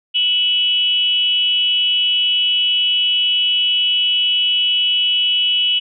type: tone with frequency modulation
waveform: sine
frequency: 2960 Hz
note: F#7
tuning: in tune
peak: -13 dBFS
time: 0.14-5.8 s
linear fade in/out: 20 ms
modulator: 349 Hz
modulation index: 0.48
effects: none